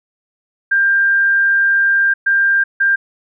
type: tone bursts at uneven times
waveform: sine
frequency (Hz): 1592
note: G6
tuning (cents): +26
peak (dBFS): -10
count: 3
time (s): 0.71-2.14 / 2.26-2.64 / 2.8-2.96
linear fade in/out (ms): 10
effects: none